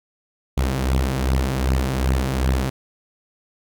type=beating tone pair; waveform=sawtooth; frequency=64.8 / 67.4 Hz; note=C2 / C#2; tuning=-16 / -48 cents; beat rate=2.6 Hz; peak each=-16 / -19 dBFS; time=0.57-2.7 s; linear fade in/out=10 ms; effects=none